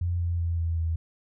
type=tone with pitch steps; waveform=sine; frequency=87.31 / 85.91 / 84.53 / 83.17 / 81.84 Hz; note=F2 / F2 / E2 / E2 / E2; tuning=0 / -28 / +44 / +16 / -12 cents; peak=-24 dBFS; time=0.01-0.96 s; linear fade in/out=5 ms; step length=190 ms; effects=none